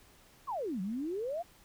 sine exponential two-way sweep, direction down then up, 1171 to 178.6 to 727 Hz, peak -33 dBFS, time 0.47-1.43 s, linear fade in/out 20 ms, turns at 0.81 s, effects pink hiss -61 dBFS RMS until 1.64 s

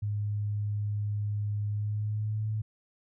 sine tone with pitch glide, 103.83 to 108.18 Hz, G#2 to A2, 0 to -29 cents, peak -28 dBFS, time 0.02-2.62 s, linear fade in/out 10 ms, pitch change +71 cents, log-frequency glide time 1.68-2.49 s, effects none

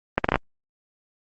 accelerating click train, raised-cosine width 0.5 ms, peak -3 dBFS, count 6, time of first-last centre 0.18-0.357 s, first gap 64 ms, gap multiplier 0.7, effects Opus 24 kbps

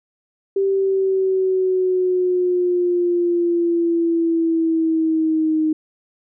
sine exponential sweep, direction down, 392 to 311.1 Hz, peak -15 dBFS, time 0.56-5.73 s, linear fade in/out 5 ms, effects none

